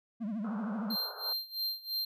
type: tone with vibrato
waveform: triangle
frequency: 214.4 Hz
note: A3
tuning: 45 cents flat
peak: -31 dBFS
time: 0.2-0.96 s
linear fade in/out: 20 ms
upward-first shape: triangle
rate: 13 Hz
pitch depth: 190 cents each way
type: band-pass noise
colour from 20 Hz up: white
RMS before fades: -46 dBFS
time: 0.44-1.33 s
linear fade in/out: 5 ms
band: 410 to 1500 Hz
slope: 96 dB/octave
type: tone with tremolo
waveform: square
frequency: 4167 Hz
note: C8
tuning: 8 cents flat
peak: -31 dBFS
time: 0.9-2.05 s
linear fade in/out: 5 ms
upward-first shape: sine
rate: 3 Hz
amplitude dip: 90%
effects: none